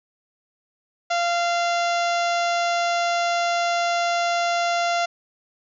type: harmonic tone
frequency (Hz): 691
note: F5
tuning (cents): -19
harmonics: 1 / 2 / 3 / 4 / 5 / 6 / 7 / 8 / 9 / 10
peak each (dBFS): -21 / -27 / -31 / -33 / -35 / -37 / -38 / -39 / -40 / -41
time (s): 1.1-5.06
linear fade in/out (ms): 10
effects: none